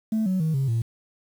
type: tone with pitch steps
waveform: sine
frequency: 219.5 / 186.72 / 158.84 / 135.12 / 114.94 Hz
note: A3 / F#3 / D#3 / C#3 / A#2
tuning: -4 / +16 / +36 / -44 / -24 cents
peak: -19 dBFS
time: 0.12-0.82 s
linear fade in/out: 5 ms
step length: 140 ms
effects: tanh soft clip ceiling -18 dBFS + 8-bit